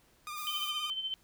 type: tone with vibrato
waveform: sawtooth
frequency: 1208 Hz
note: D6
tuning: 48 cents sharp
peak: -35 dBFS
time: 0.27-0.9 s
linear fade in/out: 0 ms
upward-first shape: sine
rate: 17 Hz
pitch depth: 36 cents each way
type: noise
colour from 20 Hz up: violet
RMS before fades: -44 dBFS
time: 0.36-0.71 s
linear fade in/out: 20 ms
type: tone with tremolo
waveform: sine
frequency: 3085 Hz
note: G7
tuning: 28 cents flat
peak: -31 dBFS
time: 0.47-1.14 s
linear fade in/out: 0 ms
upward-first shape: sine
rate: 14 Hz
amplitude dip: 60%
effects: pink hiss -66 dBFS RMS until 1.23 s